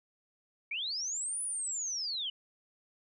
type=linear two-way sweep; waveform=sine; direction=up then down; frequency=2204 to 9980 to 2907 Hz; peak=-33 dBFS; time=0.71-2.3 s; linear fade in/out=5 ms; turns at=1.42 s; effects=none